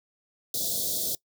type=band-stop noise; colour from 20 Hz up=white; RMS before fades=-29 dBFS; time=0.54-1.15 s; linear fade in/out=2 ms; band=700 to 3400 Hz; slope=96 dB/octave; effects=noise-tail reverb RT60 0.1 s tail -21 dB re dry + high-pass 80 Hz 12 dB/octave